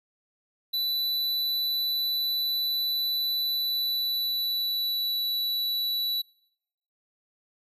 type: tone with pitch glide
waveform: square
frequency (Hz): 3976 to 3944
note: B7 to B7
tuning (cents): +11 to -3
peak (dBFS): -26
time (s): 0.73-6.22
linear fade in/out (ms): 10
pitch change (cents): -14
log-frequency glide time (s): 3.46-5.21
effects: noise-tail reverb RT60 0.8 s tail -26 dB re dry